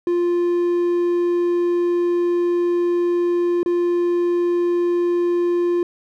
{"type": "tone with dropouts", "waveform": "triangle", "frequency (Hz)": 349.2, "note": "F4", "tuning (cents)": 0, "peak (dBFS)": -14, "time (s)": [0.07, 5.83], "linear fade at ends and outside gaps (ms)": 2, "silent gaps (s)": [3.631, 3.66], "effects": []}